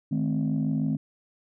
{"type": "chord", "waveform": "sine", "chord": "A diminished", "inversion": "second", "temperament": "equal with one note detuned", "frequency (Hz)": [155.56, 215.1, 261.6], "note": ["Eb3", "A3", "C4"], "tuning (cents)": [0, -39, 0], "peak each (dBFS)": [-26, -27, -27], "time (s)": [0.11, 0.97], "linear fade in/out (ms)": 10, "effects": ["tanh soft clip ceiling -18 dBFS"]}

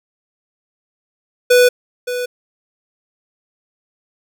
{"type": "tone with echo", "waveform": "square", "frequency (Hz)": 493.9, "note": "B4", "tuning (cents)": 0, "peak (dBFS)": -8, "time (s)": [1.5, 1.69], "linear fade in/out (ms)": 10, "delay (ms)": 570, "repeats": 1, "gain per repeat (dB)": -12, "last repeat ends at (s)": 2.26, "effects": []}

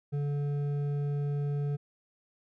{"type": "tone with hard clipping", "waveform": "sine", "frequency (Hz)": 144.1, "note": "D3", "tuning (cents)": -33, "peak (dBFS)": -30, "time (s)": [0.12, 1.77], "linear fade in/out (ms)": 20, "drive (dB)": 7, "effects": []}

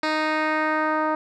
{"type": "tone with low-pass filter sweep", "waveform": "10% pulse", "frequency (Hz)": 310.2, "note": "D#4", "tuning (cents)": -5, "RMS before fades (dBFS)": -23, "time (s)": [0.03, 1.15], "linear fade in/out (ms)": 2, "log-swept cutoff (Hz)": [4100, 1100], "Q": 1.4, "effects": []}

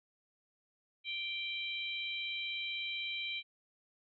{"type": "harmonic tone", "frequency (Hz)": 784, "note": "G5", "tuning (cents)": 0, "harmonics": [3, 4, 5], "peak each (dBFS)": [-39, -41, -43], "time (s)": [1.04, 3.43], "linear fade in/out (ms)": 50, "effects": []}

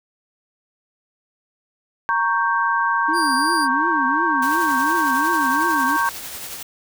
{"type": "chord", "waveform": "sine", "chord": "G diminished", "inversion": "first", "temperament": "equal", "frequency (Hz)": [932.3, 1108.7, 1568], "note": ["Bb5", "Db6", "G6"], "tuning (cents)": [0, 0, 0], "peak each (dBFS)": -21, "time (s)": [2.09, 6.09], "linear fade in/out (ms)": 0}
{"type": "tone with vibrato", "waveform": "triangle", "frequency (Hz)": 297.6, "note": "D4", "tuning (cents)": 23, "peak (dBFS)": -22, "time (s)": [3.08, 5.97], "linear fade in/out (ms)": 10, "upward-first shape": "triangle", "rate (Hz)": 2.8, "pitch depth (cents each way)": 290}
{"type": "tone", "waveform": "30% pulse", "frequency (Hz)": 4759, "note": "D8", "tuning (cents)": 22, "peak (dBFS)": -22, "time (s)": [3.13, 3.68], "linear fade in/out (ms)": 50}
{"type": "noise with tremolo", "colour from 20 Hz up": "white", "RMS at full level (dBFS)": -31, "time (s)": [4.42, 6.63], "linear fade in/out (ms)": 5, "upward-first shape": "triangle", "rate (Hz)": 11, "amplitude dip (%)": 40}
{"effects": []}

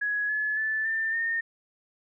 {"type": "tone with pitch steps", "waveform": "sine", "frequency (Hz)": [1675, 1712.2, 1750.2, 1789, 1828.7], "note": ["G#6", "A6", "A6", "A6", "A#6"], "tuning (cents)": [14, -48, -10, 28, -34], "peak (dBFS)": -25, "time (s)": [0.01, 1.41], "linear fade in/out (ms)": 10, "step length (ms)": 280, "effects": []}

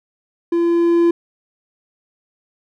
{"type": "tone with level ramp", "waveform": "triangle", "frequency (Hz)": 340.5, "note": "F4", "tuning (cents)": -44, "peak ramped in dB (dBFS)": [-12, -8], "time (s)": [0.52, 1.11], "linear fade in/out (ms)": 5, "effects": []}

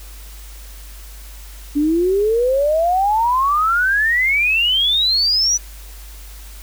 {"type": "exponential sweep", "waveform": "sine", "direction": "up", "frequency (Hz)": [284.4, 6000], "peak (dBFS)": -13, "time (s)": [1.75, 5.58], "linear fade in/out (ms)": 20, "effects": ["added 50 Hz sine -34 dBFS peak until 6.62 s", "white hiss -42 dBFS RMS until 6.62 s"]}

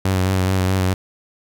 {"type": "tone with vibrato", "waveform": "sawtooth", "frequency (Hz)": 93.9, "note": "F#2", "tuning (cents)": 26, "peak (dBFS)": -12, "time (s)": [0.05, 0.94], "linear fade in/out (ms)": 5, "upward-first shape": "sine", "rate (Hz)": 4.7, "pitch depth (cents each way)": 30, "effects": []}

